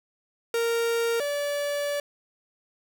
45% pulse tone pair in turn, 464 / 577.3 Hz, A#4 / D5, -8 / -30 cents, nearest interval major third, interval 378 cents, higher second, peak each -23 / -26 dBFS, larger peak first, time 0.54-1.2 / 1.2-2 s, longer second, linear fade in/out 2 ms, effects none

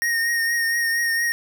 square tone with vibrato, 1855 Hz, A#6, 9 cents flat, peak -20 dBFS, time 0.02-1.32 s, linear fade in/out 0 ms, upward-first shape triangle, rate 4.3 Hz, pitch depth 30 cents each way, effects none

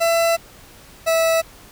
40% pulse tone pair in turn, 669 / 654.1 Hz, E5 / E5, +25 / -14 cents, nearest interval unison, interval 39 cents, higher first, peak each -14 dBFS, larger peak neither, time 0-0.37 / 1.06-1.42 s, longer first, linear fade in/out 20 ms, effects pink hiss -45 dBFS RMS until 1.71 s

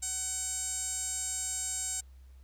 sawtooth tone with band-pass filter, 754 Hz, F#5, 32 cents sharp, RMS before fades -35 dBFS, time 0.02-2.01 s, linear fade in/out 10 ms, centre 7700 Hz, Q 7.7, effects added 65 Hz sine -50 dBFS peak until 2.43 s + pink hiss -70 dBFS RMS until 2.43 s

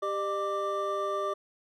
triangle tone cluster, 394.8 / 606 / 1176 Hz, G4 / D#5 / D6, +12 / -46 / +2 cents, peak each -32 / -31 / -30 dBFS, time 0.02-1.34 s, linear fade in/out 10 ms, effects none

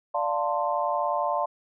sine chord, D minor seventh, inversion none, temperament equal with one note detuned, 587.3 / 698.5 / 890.7 / 1046.5 Hz, D5 / F5 / A5 / C6, 0 / 0 / +21 / 0 cents, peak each -29 dBFS, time 0.14-1.46 s, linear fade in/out 10 ms, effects none

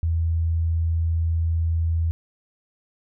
sine tone, 82.41 Hz, E2, in tune, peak -19 dBFS, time 0.03-2.11 s, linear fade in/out 0 ms, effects none

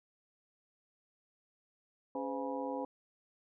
harmonic tone with a mistuned harmonic, 138.5 Hz, C#3, 1 cent flat, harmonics 2 / 3 / 4 / 5 / 6 / 7, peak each -40 / -46 / -39 / -49 / -43 / -44 dBFS, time 2.15-2.85 s, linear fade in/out 2 ms, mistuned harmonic 4, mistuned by -130 cents, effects none

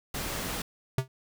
pink noise, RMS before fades -34 dBFS, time 0.14-0.62 s, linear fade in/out 5 ms
square tone with exponential decay, 130.81 Hz, C3, in tune, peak -21 dBFS, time 0.98-1.08 s, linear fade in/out 2 ms, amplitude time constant 20 ms
effects none

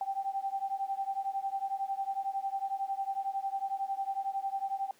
sine beating tone pair, 778 / 789 Hz, G5 / G5, -13 / +11 cents, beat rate 11 Hz, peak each -34 / -35 dBFS, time 0.01-4.91 s, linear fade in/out 2 ms, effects pink hiss -63 dBFS RMS until 4.99 s + high-pass 300 Hz 12 dB/octave

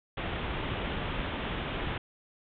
pink low-pass noise, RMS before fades -34 dBFS, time 0.17-1.98 s, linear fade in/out 5 ms, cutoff 3600 Hz, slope 96 dB/octave, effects none

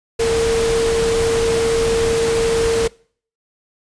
sine tone in noise, 457.5 Hz, A#4, 32 cents flat, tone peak -14 dBFS, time 0.19-2.88 s, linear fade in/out 10 ms, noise pink, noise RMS -23 dBFS, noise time 0.19-2.88 s, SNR +6 dB, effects noise-tail reverb RT60 0.5 s tail -24 dB re dry + resampled to 22050 Hz

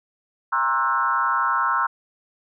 sine tone with frequency modulation, 1200 Hz, D6, 37 cents sharp, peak -18 dBFS, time 0.52-1.87 s, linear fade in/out 10 ms, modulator 131 Hz, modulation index 2.1, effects none

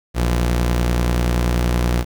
sawtooth tone pair together, 60.16 / 170 Hz, B1 / F3, -45 / -46 cents, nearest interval octave + tritone, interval 1799 cents, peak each -12 / -23 dBFS, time 0.14-2.05 s, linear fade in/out 50 ms, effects 8-bit

